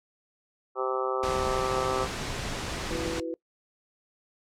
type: harmonic tone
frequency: 129.7 Hz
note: C3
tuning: 15 cents flat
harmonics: 3 / 4 / 5 / 6 / 7 / 8 / 9 / 10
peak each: -31 / -32 / -40 / -36 / -38 / -42 / -33 / -36 dBFS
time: 0.75-2.08 s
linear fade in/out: 50 ms
type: noise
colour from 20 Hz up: pink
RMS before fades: -33 dBFS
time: 1.23-3.2 s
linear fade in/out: 2 ms
type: chord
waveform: sine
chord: E suspended second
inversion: none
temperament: equal with one note detuned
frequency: 329.6 / 370 / 495.9 Hz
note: E4 / F#4 / B4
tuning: 0 / 0 / +7 cents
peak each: -33 / -38 / -34 dBFS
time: 2.91-3.34 s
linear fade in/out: 0 ms
effects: noise-tail reverb RT60 0.1 s tail -21 dB re dry + low-pass 7000 Hz 12 dB/octave